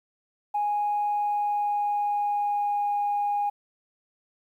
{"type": "tone with pitch glide", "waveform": "sine", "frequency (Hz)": [828, 819.9], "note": ["G#5", "G#5"], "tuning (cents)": [-5, -22], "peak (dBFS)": -22, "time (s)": [0.54, 3.5], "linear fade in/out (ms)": 10, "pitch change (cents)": -17, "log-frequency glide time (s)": [1.06, 2.96], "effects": ["tanh soft clip ceiling -19 dBFS", "10-bit"]}